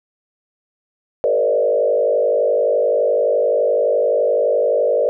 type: tone with frequency modulation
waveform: sine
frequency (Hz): 530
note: C5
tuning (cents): +22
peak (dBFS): -13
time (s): 1.24-5.09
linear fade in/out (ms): 0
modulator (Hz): 51.7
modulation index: 1.7
effects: none